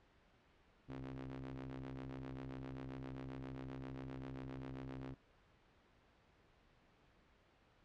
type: ring-modulated tone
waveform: sawtooth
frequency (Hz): 65.41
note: C2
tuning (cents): 0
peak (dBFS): -39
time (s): 0.88-5.15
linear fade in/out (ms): 20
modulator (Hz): 200
effects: pink hiss -70 dBFS RMS until 7.84 s + low-pass 3000 Hz 12 dB/octave